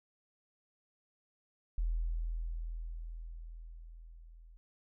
sine tone with level ramp, 41.2 Hz, E1, in tune, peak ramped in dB -29 to -53 dBFS, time 1.78-4.57 s, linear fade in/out 0 ms, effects none

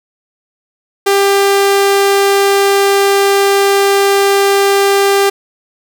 sawtooth tone, 396.9 Hz, G4, 22 cents sharp, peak -4 dBFS, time 1.06-5.3 s, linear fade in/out 10 ms, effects none

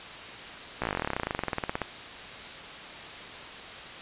slowing click train, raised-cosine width 0.5 ms, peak -13 dBFS, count 30, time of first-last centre 0.82-1.817 s, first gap 16 ms, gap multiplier 1.05, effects white hiss -41 dBFS RMS until 4.01 s + resampled to 8000 Hz

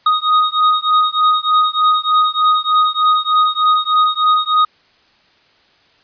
square beating tone pair, 1244.5 / 1247.8 Hz, D#6 / D#6, 0 / +5 cents, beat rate 3.3 Hz, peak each -15 dBFS, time 0.06-4.65 s, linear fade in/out 5 ms, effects white hiss -53 dBFS RMS until 6.03 s + resampled to 11025 Hz

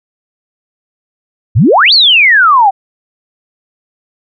sine exponential two-way sweep, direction up then down, 87.31 to 4654 to 745 Hz, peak -3 dBFS, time 1.55-2.71 s, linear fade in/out 20 ms, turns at 1.93 s, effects none

